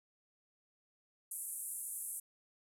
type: band-pass noise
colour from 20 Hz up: white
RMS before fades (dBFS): -43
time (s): 1.31-2.2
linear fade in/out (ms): 5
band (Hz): 8400 to 12000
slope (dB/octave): 48
effects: none